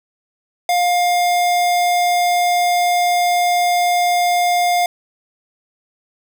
square tone, 707 Hz, F5, 21 cents sharp, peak -14 dBFS, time 0.69-4.86 s, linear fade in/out 2 ms, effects none

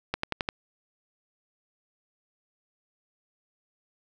accelerating click train, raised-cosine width 0.3 ms, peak -11 dBFS, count 5, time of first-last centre 0.14-0.489 s, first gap 94 ms, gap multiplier 0.95, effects none

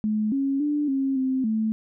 sine tone with pitch steps, 214.2 / 273.9 / 294.6 / 270.2 / 261.6 / 219.3 Hz, A3 / C#4 / D4 / C#4 / C4 / A3, -46 / -21 / +6 / -44 / 0 / -6 cents, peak -21 dBFS, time 0.04-1.72 s, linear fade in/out 0 ms, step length 280 ms, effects none

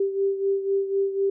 sine beating tone pair, 392 / 396 Hz, G4 / G4, 0 / +18 cents, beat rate 4 Hz, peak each -22 / -28 dBFS, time 0-1.3 s, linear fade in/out 5 ms, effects none

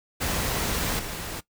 pink noise with level steps, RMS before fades -27 / -34 dBFS, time 0.2-1.41 s, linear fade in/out 20 ms, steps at 0.99 s, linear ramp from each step 2 ms, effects noise-tail reverb RT60 0.1 s tail -18 dB re dry

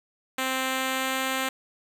5% pulse tone with pitch glide, 261.6 to 263.3 Hz, C4 to C4, 0 to +11 cents, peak -14 dBFS, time 0.38-1.49 s, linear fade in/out 5 ms, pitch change +11 cents, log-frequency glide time 0.64-1.2 s, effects none

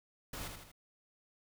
pink noise with echo, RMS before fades -43 dBFS, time 0.33-0.48 s, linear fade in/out 5 ms, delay 79 ms, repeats 3, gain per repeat -5 dB, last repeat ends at 0.717 s, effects none

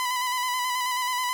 sawtooth tone with vibrato, 1000 Hz, B5, 21 cents sharp, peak -21 dBFS, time 0-1.33 s, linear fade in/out 0 ms, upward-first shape square, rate 9.3 Hz, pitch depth 28 cents each way, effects none

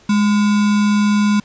sine tone with sample-and-hold, 207.5 Hz, G#3, 1 cent flat, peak -11 dBFS, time 0.09-1.4 s, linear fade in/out 5 ms, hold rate 1225 Hz, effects pink hiss -49 dBFS RMS until 1.44 s + resampled to 16000 Hz

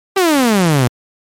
sawtooth exponential sweep, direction down, 400 to 116.54 Hz, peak -6 dBFS, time 0.16-0.88 s, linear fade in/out 10 ms, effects MP3 64 kbps

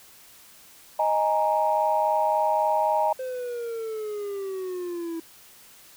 sine chord, D# suspended fourth, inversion none, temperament just, 622.3 / 829.7 / 933.4 Hz, D#5 / G#5 / A#5, 0 / -2 / +2 cents, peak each -24 dBFS, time 0.99-3.13 s, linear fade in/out 5 ms
triangle exponential sweep, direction down, 521 to 327 Hz, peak -27 dBFS, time 3.19-5.2 s, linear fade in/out 5 ms
effects tanh soft clip ceiling -10 dBFS + white hiss -51 dBFS RMS until 5.96 s

